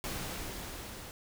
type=noise with level ramp; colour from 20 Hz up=pink; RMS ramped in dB=-37 to -46 dBFS; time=0.04-1.11 s; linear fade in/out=0 ms; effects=none